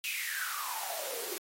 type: noise with high-pass filter sweep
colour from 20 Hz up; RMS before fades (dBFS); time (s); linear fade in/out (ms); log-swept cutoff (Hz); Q
white; -37; 0.04-1.38; 0; 2700 to 340; 9.9
effects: AAC 48 kbps